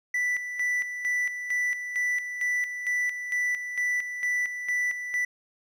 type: tone with tremolo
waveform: triangle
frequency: 1975.5 Hz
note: B6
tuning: in tune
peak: -22 dBFS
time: 0.14-5.25 s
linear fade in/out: 5 ms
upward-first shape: square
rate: 2.2 Hz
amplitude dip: 60%
effects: none